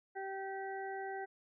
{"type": "harmonic tone", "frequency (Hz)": 387.6, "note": "G4", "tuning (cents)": -20, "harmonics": [1, 2, 4, 5], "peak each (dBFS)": [-43, -42, -48, -51], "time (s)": [0.15, 1.26], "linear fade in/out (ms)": 20, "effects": []}